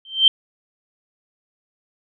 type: tone with exponential growth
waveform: sine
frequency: 3129 Hz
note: G7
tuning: 4 cents flat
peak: -5 dBFS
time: 0.05-0.28 s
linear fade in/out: 2 ms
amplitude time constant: 50 ms
effects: none